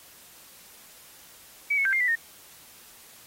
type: tone with pitch steps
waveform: sine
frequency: 2282 / 2199 / 1575 / 2112 / 1979 / 1842 Hz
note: C#7 / C#7 / G6 / C7 / B6 / A#6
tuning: +50 / -14 / +8 / +16 / +3 / -21 cents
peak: -21 dBFS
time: 1.7-2.156 s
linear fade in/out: 10 ms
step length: 76 ms
effects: white hiss -51 dBFS RMS until 3.26 s + AAC 48 kbps